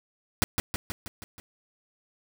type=noise with echo; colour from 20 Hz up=pink; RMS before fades=-22 dBFS; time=0.42-0.44 s; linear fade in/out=0 ms; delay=160 ms; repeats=6; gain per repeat=-4 dB; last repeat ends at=1.4 s; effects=none